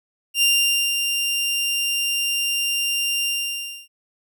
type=tone with ADSR envelope; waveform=sawtooth; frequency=2790 Hz; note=F7; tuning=2 cents flat; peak=-11 dBFS; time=0.34-3.88 s; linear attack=80 ms; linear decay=510 ms; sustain=-6 dB; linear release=620 ms; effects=none